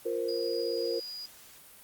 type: chord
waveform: sine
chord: F suspended fourth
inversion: none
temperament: just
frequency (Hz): 349.2 / 465.6 / 523.8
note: F4 / Bb4 / C5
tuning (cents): 0 / -2 / +2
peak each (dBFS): -35 / -31 / -35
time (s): 0.05-1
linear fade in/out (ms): 10
type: tone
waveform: sine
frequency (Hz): 4896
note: D#8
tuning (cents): -29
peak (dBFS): -38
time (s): 0.28-1.26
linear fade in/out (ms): 5
effects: white hiss -53 dBFS RMS until 1.83 s + Opus 32 kbps